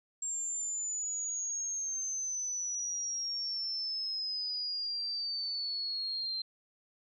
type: exponential sweep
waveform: sine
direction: down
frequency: 7459 to 4129 Hz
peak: -33 dBFS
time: 0.22-6.42 s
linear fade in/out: 5 ms
effects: none